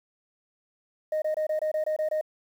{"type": "tone bursts", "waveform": "sine", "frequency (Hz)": 619, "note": "D#5", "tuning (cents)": -9, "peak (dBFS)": -22, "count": 9, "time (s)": [1.12, 2.212], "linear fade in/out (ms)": 5, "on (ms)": 100, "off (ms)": 24, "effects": ["tanh soft clip ceiling -22 dBFS", "9-bit"]}